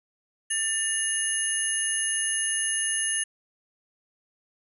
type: tone cluster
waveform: sine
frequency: 1788 / 2877 / 6380 / 9440 / 10080 Hz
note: A6 / F#7 / G8 / D9 / D#9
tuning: +27 / -49 / +30 / +8 / +21 cents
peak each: -31 / -33 / -34 / -33 / -26 dBFS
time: 0.5-3.24 s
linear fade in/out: 10 ms
effects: tanh soft clip ceiling -15 dBFS